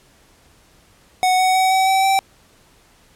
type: tone with pitch steps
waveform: square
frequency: 740 / 746.9 / 753.8 / 760.8 / 767.9 / 775 Hz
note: F#5 / F#5 / F#5 / F#5 / G5 / G5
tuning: 0 / +16 / +32 / +48 / -36 / -20 cents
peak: -14 dBFS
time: 1.23-2.19 s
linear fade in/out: 0 ms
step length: 160 ms
effects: pink hiss -53 dBFS RMS until 3.15 s + low-pass 12000 Hz 12 dB/octave